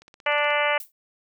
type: click train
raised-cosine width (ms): 0.2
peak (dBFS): -31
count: 9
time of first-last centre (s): 0.02-0.505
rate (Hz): 16.5
type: harmonic tone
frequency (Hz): 293.5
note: D4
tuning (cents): -1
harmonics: 2 / 3 / 4 / 5 / 6 / 7 / 8 / 9 / 10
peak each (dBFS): -25 / -28 / -29 / -30 / -30 / -27 / -29 / -33 / -32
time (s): 0.26-0.78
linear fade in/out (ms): 5
type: noise with exponential decay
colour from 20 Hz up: violet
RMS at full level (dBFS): -33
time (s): 0.8-0.92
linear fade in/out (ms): 2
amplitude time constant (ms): 26
effects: none